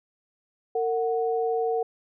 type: tone pair together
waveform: sine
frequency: 456.2 / 738.5 Hz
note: A#4 / F#5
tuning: -37 / -3 cents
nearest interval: minor sixth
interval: 834 cents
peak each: -24 / -28 dBFS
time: 0.75-1.83 s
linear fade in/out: 5 ms
effects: none